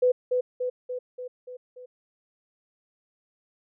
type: tone with echo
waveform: sine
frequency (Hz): 500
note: B4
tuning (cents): +21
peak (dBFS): -17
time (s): 0.02-0.12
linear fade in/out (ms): 10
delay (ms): 290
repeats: 6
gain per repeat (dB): -4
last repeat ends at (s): 1.86
effects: none